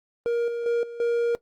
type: tone with level steps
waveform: triangle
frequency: 471 Hz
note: A#4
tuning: 18 cents sharp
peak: -19 / -24 / -18 / -32 / -18 dBFS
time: 0.26-1.35 s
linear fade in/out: 0 ms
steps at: 0.48 / 0.66 / 0.83 / 1 s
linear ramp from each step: 2 ms
effects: noise-tail reverb RT60 0.1 s tail -18 dB re dry + Opus 32 kbps